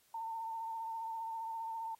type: tone with vibrato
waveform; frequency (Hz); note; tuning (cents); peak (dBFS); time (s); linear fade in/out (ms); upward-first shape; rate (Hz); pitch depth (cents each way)
sine; 903; A5; +45; -38; 0.14-1.95; 5; sine; 15; 28
effects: white hiss -70 dBFS RMS until 1.99 s + AAC 48 kbps